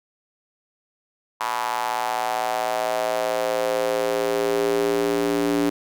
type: tone with high-pass filter sweep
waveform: square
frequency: 57.8 Hz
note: A#1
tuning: 14 cents flat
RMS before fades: -23 dBFS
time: 1.4-5.7 s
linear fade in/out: 10 ms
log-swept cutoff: 970 to 310 Hz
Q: 4.2
effects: none